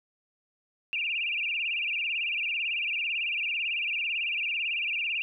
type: tone with vibrato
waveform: sine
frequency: 2572 Hz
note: E7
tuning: 43 cents flat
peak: -27 dBFS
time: 0.93-5.22 s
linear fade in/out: 0 ms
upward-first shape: sine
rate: 18 Hz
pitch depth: 170 cents each way
effects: none